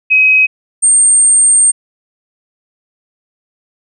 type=tone pair in turn; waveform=sine; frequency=2535 / 8658 Hz; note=D#7 / C#9; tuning=+32 / -42 cents; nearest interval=octave + major sixth; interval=2126 cents; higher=second; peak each=-5 dBFS; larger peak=neither; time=0.1-0.47 / 0.82-1.72 s; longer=second; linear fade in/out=20 ms; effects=none